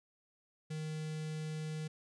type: tone with notch filter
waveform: square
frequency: 155.56 Hz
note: D#3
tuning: in tune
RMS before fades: -40 dBFS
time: 0.7-1.88 s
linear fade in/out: 10 ms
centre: 960 Hz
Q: 0.93
effects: resampled to 22050 Hz